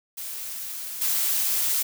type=noise with level steps; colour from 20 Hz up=blue; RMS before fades=-34 / -24 dBFS; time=0.17-1.83 s; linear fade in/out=10 ms; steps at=1.01 s; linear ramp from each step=10 ms; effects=none